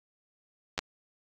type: clicks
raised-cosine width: 0.2 ms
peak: -12 dBFS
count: 2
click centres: 0.779 / 0.79 s
effects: AAC 48 kbps